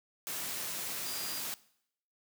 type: tone in noise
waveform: sine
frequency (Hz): 4829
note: D8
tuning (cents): +47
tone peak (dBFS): -42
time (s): 1.06-1.4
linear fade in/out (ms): 0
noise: white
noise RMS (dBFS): -38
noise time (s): 0.27-1.54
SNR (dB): -7
effects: noise-tail reverb RT60 0.7 s tail -20 dB re dry + high-pass 100 Hz 12 dB/octave